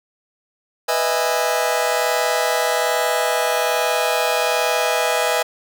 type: chord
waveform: sawtooth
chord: E major seventh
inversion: second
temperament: just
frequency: 494.4 / 618.1 / 659.3 / 824.1 Hz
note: B4 / D#5 / E5 / G#5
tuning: +2 / -12 / 0 / -14 cents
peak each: -19 dBFS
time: 0.88-5.43 s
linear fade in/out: 10 ms
effects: none